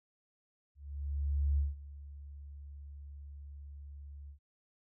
sine tone with ADSR envelope, 71.2 Hz, C#2, 47 cents sharp, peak -26 dBFS, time 0.75-4.39 s, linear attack 830 ms, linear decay 170 ms, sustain -19 dB, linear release 96 ms, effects none

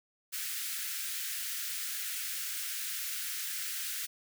white high-pass noise, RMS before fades -37 dBFS, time 0.32-4.07 s, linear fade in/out 20 ms, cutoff 1400 Hz, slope 48 dB/octave, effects none

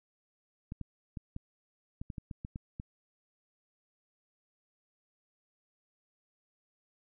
clicks, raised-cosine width 5 ms, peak -27 dBFS, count 11, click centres 0.721 / 0.813 / 1.172 / 1.364 / 2.015 / 2.102 / 2.182 / 2.312 / 2.449 / 2.559 / 2.799 s, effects none

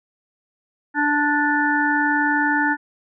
harmonic tone, 293.5 Hz, D4, 1 cent flat, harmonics 1 / 3 / 5 / 6, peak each -22 / -22 / -22 / -22 dBFS, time 0.94-2.77 s, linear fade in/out 50 ms, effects none

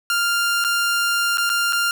sawtooth tone with dropouts, 1396.9 Hz, F6, in tune, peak -14 dBFS, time 0.1-1.91 s, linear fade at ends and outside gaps 1 ms, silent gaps 0.641-0.647 / 1.373-1.381 / 1.494-1.499 / 1.725-1.73 s, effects none

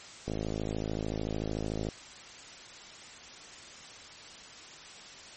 click train, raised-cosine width 2 ms, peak -20 dBFS, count 87, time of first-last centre 0.28-1.887 s, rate 53.5 Hz, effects white hiss -48 dBFS RMS until 5.36 s + MP3 32 kbps

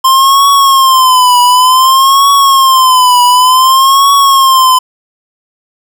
square tone with vibrato, 1046.5 Hz, C6, in tune, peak -4 dBFS, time 0.04-4.79 s, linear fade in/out 10 ms, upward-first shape triangle, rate 0.55 Hz, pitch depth 120 cents each way, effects none

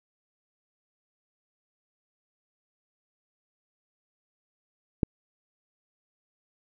click, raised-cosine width 3 ms, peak -9 dBFS, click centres 5.032 s, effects none

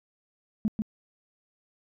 sine tone with echo, 215.8 Hz, A3, 33 cents flat, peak -21 dBFS, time 0.65-0.68 s, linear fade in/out 0 ms, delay 140 ms, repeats 1, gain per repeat -3 dB, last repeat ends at 0.82 s, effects tanh soft clip ceiling -17 dBFS

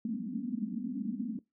white band-pass noise, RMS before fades -36 dBFS, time 0.05-1.39 s, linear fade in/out 2 ms, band 190 to 270 Hz, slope 96 dB/octave, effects noise-tail reverb RT60 0.2 s tail -21 dB re dry

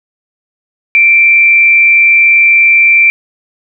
sine tone with frequency modulation, 2349 Hz, D7, in tune, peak -3 dBFS, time 0.95-3.1 s, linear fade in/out 0 ms, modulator 157 Hz, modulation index 0.25, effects none

